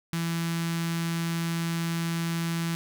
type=tone with notch filter; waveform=sawtooth; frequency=167 Hz; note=E3; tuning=23 cents sharp; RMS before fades=-29 dBFS; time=0.13-2.75 s; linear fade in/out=0 ms; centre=550 Hz; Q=0.51; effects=none